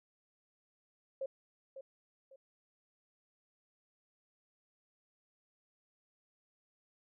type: tone with echo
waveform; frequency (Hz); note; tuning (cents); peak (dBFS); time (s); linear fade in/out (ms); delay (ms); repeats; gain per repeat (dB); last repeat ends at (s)
sine; 537; C5; +45; -35; 1.21-1.26; 5; 550; 2; -10; 2.36
effects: none